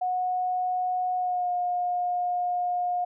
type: tone with pitch glide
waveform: sine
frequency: 731 to 714.7 Hz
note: F#5 to F5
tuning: -21 to +40 cents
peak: -24 dBFS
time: 0.01-3.05 s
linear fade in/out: 10 ms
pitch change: -39 cents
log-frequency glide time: 1.16-1.51 s
effects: none